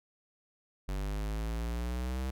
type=linear sweep; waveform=square; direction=up; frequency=47.46 to 65.9 Hz; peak=-33 dBFS; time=0.88-2.31 s; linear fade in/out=10 ms; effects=none